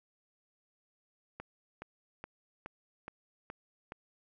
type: click train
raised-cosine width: 0.5 ms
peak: -27 dBFS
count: 7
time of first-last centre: 1.4-3.921 s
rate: 2.38 Hz
effects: none